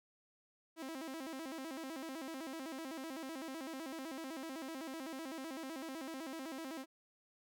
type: tone with vibrato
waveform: sawtooth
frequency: 293.7 Hz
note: D4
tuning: in tune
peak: -39 dBFS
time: 0.76-6.86 s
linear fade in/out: 50 ms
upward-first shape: square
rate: 7.9 Hz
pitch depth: 180 cents each way
effects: none